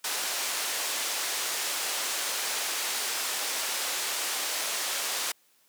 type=band-pass noise; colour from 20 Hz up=white; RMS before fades=-31 dBFS; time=0.04-5.32 s; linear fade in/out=5 ms; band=450 to 8900 Hz; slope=12 dB/octave; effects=white hiss -65 dBFS RMS until 5.68 s + high-pass 150 Hz 12 dB/octave